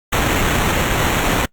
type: noise with sample-and-hold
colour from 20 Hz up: pink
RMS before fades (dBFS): -17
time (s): 0.12-1.46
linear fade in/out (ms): 10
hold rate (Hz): 4900
effects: noise-tail reverb RT60 0.1 s tail -25 dB re dry + Opus 48 kbps